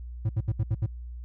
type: tone bursts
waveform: triangle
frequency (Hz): 108.8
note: A2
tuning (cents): -19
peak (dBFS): -20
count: 6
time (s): 0.25-0.862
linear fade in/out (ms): 5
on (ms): 42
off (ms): 72
effects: added 60 Hz sine -36 dBFS peak until 1.24 s